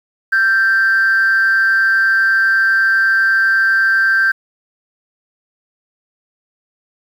sine tone with amplitude modulation, 1568 Hz, G6, in tune, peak -6 dBFS, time 0.32-4.32 s, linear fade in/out 10 ms, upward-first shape sine, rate 208 Hz, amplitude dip 60%, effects tanh soft clip ceiling -6 dBFS + 7-bit

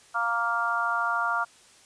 harmonic tone, 233.1 Hz, A#3, in tune, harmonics 3 / 4 / 5 / 6, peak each -32 / -31 / -29 / -27 dBFS, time 0.14-1.45 s, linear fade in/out 20 ms, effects white hiss -55 dBFS RMS until 1.85 s + resampled to 22050 Hz

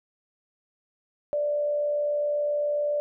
sine tone with frequency modulation, 587.3 Hz, D5, in tune, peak -23 dBFS, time 1.33-3 s, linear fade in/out 0 ms, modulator 67.4 Hz, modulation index 0.22, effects none

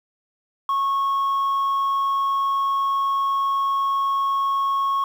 sine tone, 1098 Hz, C#6, 17 cents flat, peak -16 dBFS, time 0.69-5.04 s, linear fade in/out 2 ms, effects tanh soft clip ceiling -18 dBFS + 8-bit

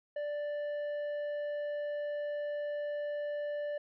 sine tone with tanh clipping, 587.3 Hz, D5, in tune, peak -35 dBFS, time 0.16-3.78 s, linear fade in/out 5 ms, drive 7 dB, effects none

